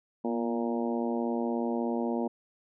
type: harmonic tone with a mistuned harmonic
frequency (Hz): 116.54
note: A#2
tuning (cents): 0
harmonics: 2 / 3 / 4 / 5 / 6 / 7 / 8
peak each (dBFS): -30 / -34 / -36 / -38 / -40 / -41 / -42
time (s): 0.24-2.28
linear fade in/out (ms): 10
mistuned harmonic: 2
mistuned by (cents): +38
effects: none

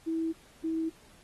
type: tone pair in turn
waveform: sine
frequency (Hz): 325.6 / 323.5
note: E4 / E4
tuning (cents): -21 / -32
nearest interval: unison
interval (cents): 11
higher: first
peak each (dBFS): -28 / -28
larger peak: neither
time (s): 0.06-0.33 / 0.63-0.9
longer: neither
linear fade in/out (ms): 20
effects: pink hiss -59 dBFS RMS until 1.23 s + AAC 32 kbps

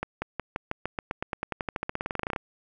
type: accelerating click train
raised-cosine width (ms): 0.5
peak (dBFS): -14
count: 28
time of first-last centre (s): 0.03-2.362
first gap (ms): 190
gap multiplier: 0.93
effects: none

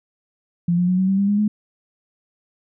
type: tone with pitch steps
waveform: sine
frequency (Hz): 172.8 / 177.76 / 182.86 / 188.11 / 193.51 / 199.07 / 204.8 / 210.7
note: F3 / F3 / F#3 / F#3 / G3 / G3 / G#3 / G#3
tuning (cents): -18 / +31 / -20 / +29 / -22 / +27 / -24 / +25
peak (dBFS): -15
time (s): 0.68-1.48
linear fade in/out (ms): 5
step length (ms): 100
effects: none

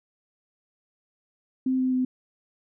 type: tone with pitch steps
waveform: sine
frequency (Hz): 259.7 / 257.5 / 255.2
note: C4 / C4 / C4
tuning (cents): -13 / -28 / -43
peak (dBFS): -21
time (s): 1.66-2.05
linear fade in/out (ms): 5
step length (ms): 130
effects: none

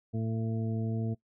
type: harmonic tone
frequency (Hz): 112.3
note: A2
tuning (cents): +36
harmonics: 1 / 2 / 3 / 4 / 6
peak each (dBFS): -31 / -34 / -43 / -41 / -47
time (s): 0.13-1.15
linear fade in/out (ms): 20
effects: noise-tail reverb RT60 0.1 s tail -20 dB re dry

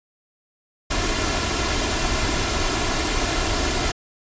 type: noise with comb filter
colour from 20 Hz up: pink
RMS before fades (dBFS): -22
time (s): 0.9-3.92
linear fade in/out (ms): 10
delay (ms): 2.9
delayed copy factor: +0.55
effects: resampled to 16000 Hz

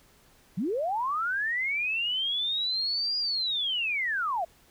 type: linear two-way sweep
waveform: sine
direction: up then down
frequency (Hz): 155.2 to 4893 to 629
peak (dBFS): -26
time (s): 0.57-4.45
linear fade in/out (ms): 10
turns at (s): 3.18
effects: pink hiss -60 dBFS RMS until 4.7 s

